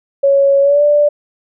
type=tone with pitch glide; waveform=sine; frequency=555 to 587.7 Hz; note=C#5 to D5; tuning=+2 to +1 cents; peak=-7 dBFS; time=0.23-1.09 s; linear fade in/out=10 ms; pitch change=+99 cents; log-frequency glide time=0.61-0.83 s; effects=none